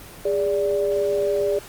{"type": "tone pair together", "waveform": "sine", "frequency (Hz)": [408.3, 582.4], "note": ["G#4", "D5"], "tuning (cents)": [-29, -15], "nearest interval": "tritone", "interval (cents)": 614, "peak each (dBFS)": [-21, -22], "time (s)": [0.25, 1.59], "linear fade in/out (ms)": 5, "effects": ["pink hiss -41 dBFS RMS until 1.68 s", "Opus 24 kbps"]}